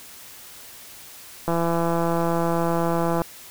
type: click train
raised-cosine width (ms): 1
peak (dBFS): -10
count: 293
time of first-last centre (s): 1.48-3.218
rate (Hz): 168
effects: white hiss -43 dBFS RMS until 3.5 s